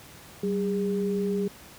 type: tone pair together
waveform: sine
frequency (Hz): 191.94 / 406.7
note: G3 / G#4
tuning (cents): -36 / -36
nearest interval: octave + minor second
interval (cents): 1300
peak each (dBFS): -27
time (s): 0.43-1.48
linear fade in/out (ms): 5
effects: pink hiss -48 dBFS RMS until 1.78 s + high-pass 60 Hz 12 dB/octave